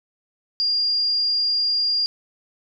sine tone, 4810 Hz, D8, 41 cents sharp, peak -18 dBFS, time 0.6-2.06 s, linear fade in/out 0 ms, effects none

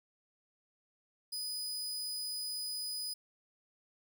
sawtooth tone, 4978 Hz, D#8, in tune, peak -34 dBFS, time 1.32-3.14 s, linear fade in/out 10 ms, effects none

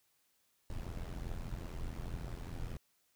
brown noise with amplitude modulation, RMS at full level -38 dBFS, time 0.7-2.77 s, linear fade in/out 0 ms, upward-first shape sine, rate 84.9 Hz, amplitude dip 80%, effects white hiss -75 dBFS RMS until 3.15 s

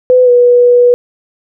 sine tone with pitch glide, 504 to 487.7 Hz, B4 to B4, +35 to -22 cents, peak -3 dBFS, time 0.1-0.94 s, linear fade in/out 0 ms, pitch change -57 cents, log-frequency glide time 0.24-0.3 s, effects none

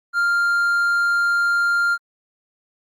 triangle tone, 1396.9 Hz, F6, in tune, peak -14 dBFS, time 0.13-1.98 s, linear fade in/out 50 ms, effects Opus 48 kbps

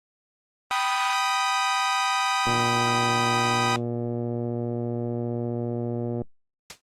sawtooth chord, G augmented, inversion none, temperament equal with one note detuned, 779.5 / 987.8 / 1244.5 Hz, G5 / B5 / D#6, -10 / 0 / 0 cents, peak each -23 / -23 / -22 dBFS, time 0.71-3.76 s, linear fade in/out 0 ms
click train, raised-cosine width 2 ms, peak -17 dBFS, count 447, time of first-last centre 2.47-6.218 s, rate 119 Hz
white noise with exponential decay, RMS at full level -31 dBFS, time 6.7-6.81 s, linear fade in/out 2 ms, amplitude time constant 22 ms
effects low-pass 7000 Hz 12 dB/octave + Opus 24 kbps

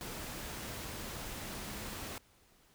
sine tone in noise, 205.9 Hz, G#3, 15 cents flat, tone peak -51 dBFS, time 1.49-1.94 s, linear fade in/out 0 ms, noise pink, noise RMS -43 dBFS, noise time 0.01-2.18 s, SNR -11 dB, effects pink hiss -66 dBFS RMS until 2.74 s

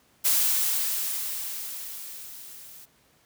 blue noise with level ramp, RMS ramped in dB -21 to -47 dBFS, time 0.24-2.86 s, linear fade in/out 20 ms, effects pink hiss -62 dBFS RMS until 3.25 s + high-pass 80 Hz 12 dB/octave

